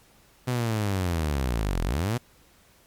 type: linear two-way sweep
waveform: sawtooth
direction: down then up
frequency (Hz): 127.6 to 39.63 to 127.6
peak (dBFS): -20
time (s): 0.47-2.18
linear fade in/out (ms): 10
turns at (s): 1.83
effects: pink hiss -58 dBFS RMS until 2.86 s + MP3 96 kbps